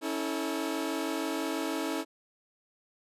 sawtooth chord, A major, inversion first, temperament equal with one note detuned, 277.2 / 323.4 / 440 Hz, C#4 / E4 / A4, 0 / -33 / 0 cents, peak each -31 / -29 / -34 dBFS, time 0.01-2.05 s, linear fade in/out 50 ms, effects resampled to 32000 Hz

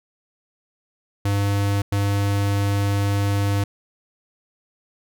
square tone bursts at uneven times, 100.5 Hz, G2, 44 cents sharp, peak -19 dBFS, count 2, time 1.25-1.82 / 1.92-3.64 s, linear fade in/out 5 ms, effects none

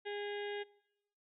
harmonic tone, 410 Hz, G#4, 22 cents flat, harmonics 1 / 2 / 4 / 5 / 6 / 7 / 8 / 9, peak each -40 / -47 / -48 / -50 / -57 / -53 / -54 / -56 dBFS, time 0.05-0.64 s, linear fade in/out 20 ms, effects noise-tail reverb RT60 0.9 s tail -23 dB re dry

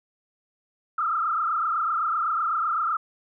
sine tone with frequency modulation, 1291 Hz, E6, 37 cents flat, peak -22 dBFS, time 0.98-2.97 s, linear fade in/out 5 ms, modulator 27.9 Hz, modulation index 3, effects none

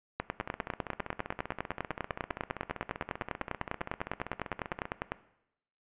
two click trains, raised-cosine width 0.5 ms, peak -22 / -16 dBFS, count 69 / 50, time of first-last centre 0.41-4.854 / 0.2-5.12 s, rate 15.3 / 9.96 Hz, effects noise-tail reverb RT60 0.8 s tail -17 dB re dry + resampled to 8000 Hz

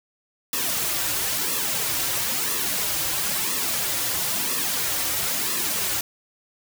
white noise with flanger, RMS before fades -25 dBFS, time 0.53-6.01 s, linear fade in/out 2 ms, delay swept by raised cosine 1.3 to 4.8 ms, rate 1 Hz, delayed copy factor -0.7, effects none

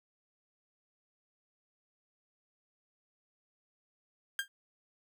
30% pulse tone with exponential decay, 1600 Hz, G6, 35 cents sharp, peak -25 dBFS, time 4.39-4.48 s, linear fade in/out 1 ms, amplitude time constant 19 ms, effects none

